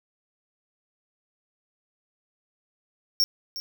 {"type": "tone with echo", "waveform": "square", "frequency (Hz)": 5500, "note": "F8", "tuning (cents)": -27, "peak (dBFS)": -19, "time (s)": [3.2, 3.24], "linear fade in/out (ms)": 0, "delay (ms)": 360, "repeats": 1, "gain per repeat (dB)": -13, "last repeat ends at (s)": 3.6, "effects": []}